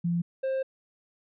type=tone pair in turn; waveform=sine / triangle; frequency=171.7 / 530.2 Hz; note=F3 / C5; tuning=-29 / +23 cents; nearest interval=octave + minor sixth; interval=1952 cents; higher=second; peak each=-24 dBFS; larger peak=neither; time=0.04-0.22 / 0.43-0.63 s; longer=second; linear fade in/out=10 ms; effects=resampled to 8000 Hz